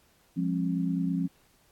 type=tone cluster; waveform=sine; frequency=174.8 / 204 / 269.8 Hz; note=F3 / G#3 / C#4; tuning=+2 / -31 / -47 cents; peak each=-28 / -34 / -30 dBFS; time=0.36-1.28 s; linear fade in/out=20 ms; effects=pink hiss -64 dBFS RMS until 1.71 s + AAC 64 kbps